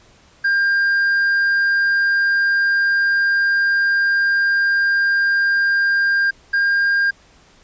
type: tone pair in turn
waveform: triangle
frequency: 1600 / 1606.9 Hz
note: G6 / G6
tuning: +35 / +42 cents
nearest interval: unison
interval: 7 cents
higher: second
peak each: -12 dBFS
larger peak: neither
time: 0.44-6.31 / 6.53-7.11 s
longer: first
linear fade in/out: 10 ms
effects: pink hiss -51 dBFS RMS until 7.63 s + resampled to 16000 Hz